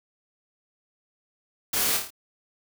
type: noise with echo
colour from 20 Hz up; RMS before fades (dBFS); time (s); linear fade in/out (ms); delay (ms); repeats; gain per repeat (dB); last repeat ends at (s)
white; -26; 1.73-1.97; 5; 27; 5; -4; 2.105
effects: none